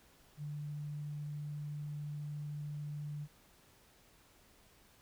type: tone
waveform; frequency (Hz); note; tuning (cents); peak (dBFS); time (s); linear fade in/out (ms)
sine; 147.7; D3; +10; -39; 0.37-3.28; 50
effects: pink hiss -65 dBFS RMS until 5.01 s